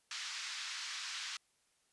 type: band-pass noise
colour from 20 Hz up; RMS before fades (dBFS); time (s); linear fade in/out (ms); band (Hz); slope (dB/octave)
white; -43; 0.11-1.37; 2; 1200 to 5900; 24
effects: white hiss -75 dBFS RMS until 1.92 s + resampled to 24000 Hz